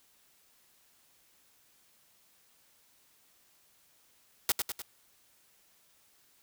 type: noise with echo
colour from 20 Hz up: white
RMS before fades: -26 dBFS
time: 4.49-4.52 s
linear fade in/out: 2 ms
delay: 100 ms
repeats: 3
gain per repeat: -5 dB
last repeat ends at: 4.82 s
effects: white hiss -66 dBFS RMS until 6.42 s